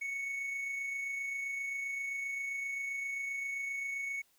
triangle tone with amplitude modulation, 2217 Hz, C#7, in tune, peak -32 dBFS, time 0.01-4.22 s, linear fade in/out 10 ms, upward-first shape sine, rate 27.6 Hz, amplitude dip 30%, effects white hiss -70 dBFS RMS until 4.38 s

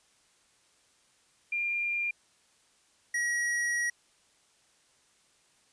sine / square tone pair in turn, 2397 / 1908.6 Hz, D7 / A#6, +35 / +40 cents, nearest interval major third, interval 395 cents, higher first, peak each -28 dBFS, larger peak neither, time 1.52-2.11 / 3.14-3.9 s, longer second, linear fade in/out 5 ms, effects white hiss -66 dBFS RMS until 5.72 s + resampled to 22050 Hz

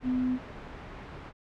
sine tone in noise, 253.5 Hz, B3, 45 cents sharp, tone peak -25 dBFS, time 0.03-0.39 s, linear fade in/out 50 ms, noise pink, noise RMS -42 dBFS, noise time 0-1.33 s, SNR +14 dB, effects low-pass 2000 Hz 12 dB/octave

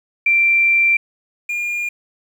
sine / triangle tone pair in turn, 2356 / 2415 Hz, D7 / D7, +5 / +48 cents, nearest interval unison, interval 43 cents, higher second, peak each -11 / -18 dBFS, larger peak first, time 0.26-0.97 / 1.49-1.89 s, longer first, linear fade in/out 5 ms, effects 8-bit

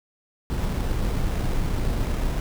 brown noise with sample-and-hold, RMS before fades -24 dBFS, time 0.5-2.4 s, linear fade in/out 0 ms, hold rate 4410 Hz, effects none

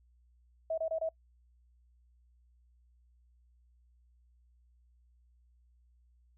sine tone bursts, 646 Hz, E5, 35 cents flat, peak -30 dBFS, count 4, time 0.7-1.09 s, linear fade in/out 5 ms, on 78 ms, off 26 ms, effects noise-tail reverb RT60 0.1 s tail -24 dB re dry + added 60 Hz sine -63 dBFS peak until 6.37 s

